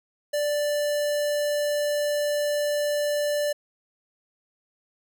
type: tone with notch filter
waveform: square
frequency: 587.3 Hz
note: D5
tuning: in tune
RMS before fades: -25 dBFS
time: 0.33-3.53 s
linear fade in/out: 10 ms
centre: 2300 Hz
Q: 1.9
effects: none